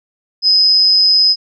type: tone with amplitude modulation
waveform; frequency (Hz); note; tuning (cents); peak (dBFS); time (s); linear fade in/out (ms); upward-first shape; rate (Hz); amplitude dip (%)
sine; 5060; D#8; +28; -5; 0.42-1.36; 50; sine; 182; 50
effects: none